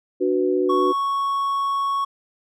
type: chord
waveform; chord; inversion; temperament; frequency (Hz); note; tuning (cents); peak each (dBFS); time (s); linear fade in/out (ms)
sine; B minor; first; equal; 293.7 / 370 / 493.9; D4 / F#4 / B4; 0 / 0 / 0; -24 / -19 / -25; 0.2-0.93; 20
type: tone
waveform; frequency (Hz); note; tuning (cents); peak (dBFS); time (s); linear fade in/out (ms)
triangle; 1108.7; C#6; 0; -18; 0.69-2.05; 10
effects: none